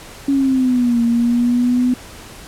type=exponential two-way sweep; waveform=sine; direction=down then up; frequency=279.7 to 233.1 to 250.9 Hz; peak=-12 dBFS; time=0.28-1.94 s; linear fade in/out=5 ms; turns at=1.02 s; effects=pink hiss -37 dBFS RMS until 2.47 s + low-pass 12000 Hz 12 dB/octave